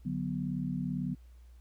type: chord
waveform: sine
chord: B minor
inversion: first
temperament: equal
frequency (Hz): 146.83 / 185 / 246.9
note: D3 / F#3 / B3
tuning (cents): 0 / 0 / 0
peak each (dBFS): -36 / -35 / -36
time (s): 0.05-1.15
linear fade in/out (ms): 10
effects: added 60 Hz sine -51 dBFS peak until 1.6 s + pink hiss -71 dBFS RMS until 1.6 s